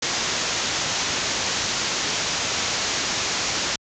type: low-pass noise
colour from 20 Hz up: white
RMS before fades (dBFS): -25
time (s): 0.02-3.76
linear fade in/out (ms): 5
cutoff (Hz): 7100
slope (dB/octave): 96
effects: high-pass 60 Hz 12 dB/octave